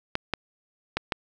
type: clicks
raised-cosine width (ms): 0.3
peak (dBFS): -9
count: 4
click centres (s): 0.154 / 0.337 / 0.97 / 1.122
effects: none